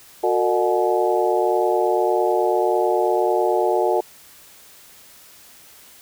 harmonic tone with a mistuned harmonic, 121.7 Hz, B2, 25 cents flat, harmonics 3 / 4 / 5 / 6 / 7, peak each -21 / -22 / -23 / -24 / -24 dBFS, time 0.23-4.01 s, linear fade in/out 10 ms, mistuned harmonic 4, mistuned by -120 cents, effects white hiss -47 dBFS RMS until 6.01 s

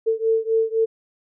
sine beating tone pair, 446 / 449.9 Hz, A4 / A4, +23 / +39 cents, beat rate 3.9 Hz, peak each -20 / -21 dBFS, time 0.06-0.86 s, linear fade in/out 20 ms, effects none

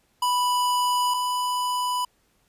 square tone pair in turn, 987.8 / 992.3 Hz, B5 / B5, 0 / +8 cents, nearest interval unison, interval 8 cents, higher second, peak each -21 / -24 dBFS, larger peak first, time 0.22-1.14 / 1.14-2.05 s, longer first, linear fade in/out 5 ms, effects pink hiss -66 dBFS RMS until 2.48 s + resampled to 32000 Hz

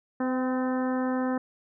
harmonic tone with a mistuned harmonic, 256.1 Hz, C4, 37 cents flat, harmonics 1 / 2 / 3 / 4 / 5 / 6 / 7, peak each -26 / -32 / -36 / -38 / -40 / -42 / -43 dBFS, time 0.2-1.38 s, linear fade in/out 5 ms, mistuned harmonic 3, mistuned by +21 cents, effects none

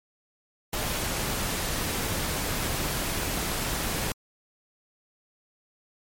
pink noise, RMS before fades -29 dBFS, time 0.73-4.12 s, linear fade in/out 2 ms, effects MP3 64 kbps

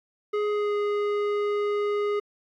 square tone with pitch glide, 417.9 to 413.1 Hz, G#4 to G#4, +11 to -9 cents, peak -24 dBFS, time 0.33-2.2 s, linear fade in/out 10 ms, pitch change -20 cents, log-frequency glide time 0.5-0.75 s, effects low-pass 2000 Hz 12 dB/octave + 11-bit

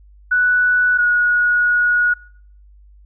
sine tone pair in turn, 1480 / 1453.7 Hz, F#6 / F#6, 0 / -31 cents, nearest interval unison, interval 31 cents, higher first, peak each -12 dBFS, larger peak neither, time 0.31-0.98 / 0.98-2.14 s, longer second, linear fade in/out 10 ms, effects noise-tail reverb RT60 0.6 s tail -24 dB re dry + added 50 Hz sine -43 dBFS peak until 3.05 s

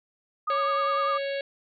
sine tone with vibrato, 1208 Hz, D6, 48 cents sharp, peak -24 dBFS, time 0.47-1.18 s, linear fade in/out 10 ms, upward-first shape triangle, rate 10 Hz, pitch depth 67 cents each way
harmonic tone, 554 Hz, C#5, 1 cent flat, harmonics 1 / 3 / 4 / 5 / 6 / 7 / 8, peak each -28 / -38 / -40 / -42 / -44 / -45 / -46 dBFS, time 0.5-1.41 s, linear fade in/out 2 ms
effects none

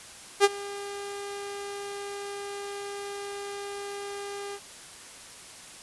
sawtooth tone with ADSR envelope, 402.4 Hz, G4, 45 cents sharp, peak -10 dBFS, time 0.4-4.6 s, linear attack 43 ms, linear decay 35 ms, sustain -21 dB, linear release 61 ms, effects white hiss -46 dBFS RMS until 5.82 s + resampled to 24000 Hz

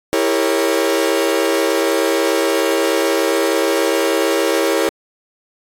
40% pulse chord, E diminished seventh, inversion none, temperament equal with one note detuned, 329.6 / 399.5 / 466.2 / 554.4 Hz, E4 / G4 / Bb4 / Db5, 0 / +33 / 0 / 0 cents, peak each -19 dBFS, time 0.13-4.89 s, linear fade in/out 0 ms, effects AAC 48 kbps

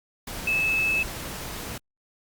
sine tone in noise, 2607 Hz, E7, 20 cents flat, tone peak -21 dBFS, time 0.47-1.03 s, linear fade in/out 5 ms, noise pink, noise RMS -35 dBFS, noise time 0.27-1.78 s, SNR +11 dB, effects Opus 48 kbps

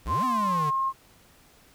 square exponential two-way sweep, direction up then down, 47 to 261.6 to 141.9 Hz, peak -30 dBFS, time 0.05-0.71 s, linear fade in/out 20 ms, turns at 0.24 s
sine tone with pitch glide, 1046.5 to 1070.3 Hz, C6 to C6, 0 to +39 cents, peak -23 dBFS, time 0.07-0.93 s, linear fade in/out 50 ms, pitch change +39 cents, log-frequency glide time 0.46-0.54 s
effects pink hiss -57 dBFS RMS until 1.74 s

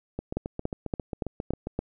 two click trains, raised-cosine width 2 ms, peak -18 / -14 dBFS, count 12 / 6, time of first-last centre 0.19-1.67 / 0.37-1.79 s, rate 7.43 / 3.52 Hz, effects none

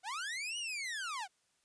sawtooth linear two-way sweep, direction up then down, 698.5 to 2953 to 698.5 Hz, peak -34 dBFS, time 0.03-1.28 s, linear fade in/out 50 ms, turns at 0.58 s, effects white hiss -75 dBFS RMS until 1.64 s + resampled to 22050 Hz

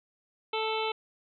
harmonic tone, 440 Hz, A4, in tune, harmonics 1 / 2 / 3 / 5 / 6 / 7 / 8 / 9, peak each -32 / -33 / -38 / -40 / -38 / -39 / -42 / -42 dBFS, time 0.53-0.92 s, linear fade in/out 5 ms, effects none

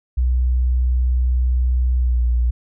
sine tone with pitch glide, 62.3 to 60.04 Hz, B1 to B1, +16 to -48 cents, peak -14 dBFS, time 0.17-2.51 s, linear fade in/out 10 ms, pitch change -64 cents, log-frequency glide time 1.99-2.22 s, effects none

